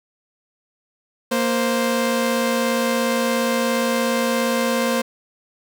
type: tone pair together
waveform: sawtooth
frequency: 233.1 / 523.3 Hz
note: A#3 / C5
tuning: 0 / 0 cents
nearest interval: octave + major second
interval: 1400 cents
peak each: -17 dBFS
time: 1.31-5.02 s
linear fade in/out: 10 ms
effects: none